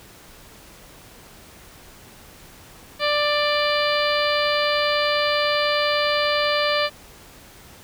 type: harmonic tone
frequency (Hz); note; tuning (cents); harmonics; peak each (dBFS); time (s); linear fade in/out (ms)
590; D5; +8; 1 / 2 / 3 / 4 / 5 / 6 / 7 / 8; -22 / -25 / -27 / -28 / -29 / -30 / -30 / -31; 2.99-6.9; 50
effects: pink hiss -46 dBFS RMS until 7.83 s